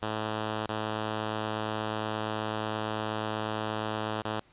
5% pulse tone with dropouts, 108.4 Hz, A2, 25 cents flat, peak -19 dBFS, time 0.02-4.4 s, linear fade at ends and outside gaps 5 ms, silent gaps 0.665-0.69 / 4.22-4.25 s, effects pink hiss -62 dBFS RMS until 4.52 s + resampled to 8000 Hz

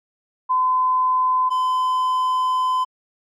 sine / triangle tone pair in turn, 1020 / 1020 Hz, C6 / C6, -44 / -44 cents, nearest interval unison, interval 0 cents, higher neither, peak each -15 dBFS, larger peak neither, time 0.49-1.5 / 1.5-2.85 s, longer second, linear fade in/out 20 ms, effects MP3 64 kbps

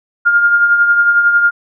sine tone with tremolo, 1410 Hz, F6, 16 cents sharp, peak -5 dBFS, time 0.25-1.51 s, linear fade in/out 20 ms, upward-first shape triangle, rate 11 Hz, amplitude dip 55%, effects none

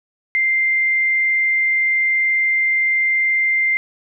sine tone, 2093 Hz, C7, in tune, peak -14 dBFS, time 0.35-3.77 s, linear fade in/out 0 ms, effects none

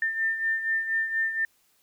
sine beating tone pair, 1797 / 1801.2 Hz, A6 / A6, +36 / +40 cents, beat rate 4.2 Hz, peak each -25 / -32 dBFS, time 0.02-1.45 s, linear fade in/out 2 ms, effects white hiss -66 dBFS RMS until 1.82 s

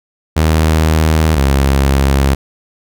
sawtooth tone pair in turn, 78.9 / 68.37 Hz, D#2 / C#2, +25 / -23 cents, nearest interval major second, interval 248 cents, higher first, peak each -5 dBFS, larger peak neither, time 0.36-1.36 / 1.36-2.35 s, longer first, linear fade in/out 10 ms, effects none

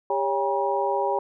sine tone cluster, 398.6 / 560 / 804 / 957 Hz, G4 / C#5 / G5 / A#5, +29 / +18 / +44 / +45 cents, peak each -27 dBFS, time 0.1-1.19 s, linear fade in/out 2 ms, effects none

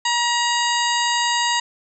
harmonic tone, 951 Hz, A#5, 34 cents sharp, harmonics 1 / 2 / 3 / 4 / 5 / 7 / 8, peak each -21 / -24 / -26 / -27 / -28 / -29 / -30 dBFS, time 0.05-1.6 s, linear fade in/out 5 ms, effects none

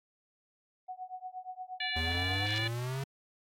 sine tone with tremolo, 740 Hz, F#5, in tune, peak -36 dBFS, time 0.88-2.54 s, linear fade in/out 10 ms, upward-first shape triangle, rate 8.5 Hz, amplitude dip 100%
harmonic tone, 581 Hz, D5, 19 cents flat, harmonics 3 / 4 / 5 / 6 / 7, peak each -37 / -38 / -39 / -40 / -40 dBFS, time 1.8-2.68 s, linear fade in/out 5 ms
square exponential sweep, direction up, 78.8 to 138.59 Hz, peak -34 dBFS, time 1.96-3.04 s, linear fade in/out 5 ms
effects AAC 48 kbps

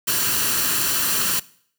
white noise with comb filter, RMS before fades -21 dBFS, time 0.07-1.4 s, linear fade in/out 10 ms, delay 0.69 ms, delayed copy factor +0.55, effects noise-tail reverb RT60 0.6 s tail -21 dB re dry + high-pass 80 Hz 12 dB/octave

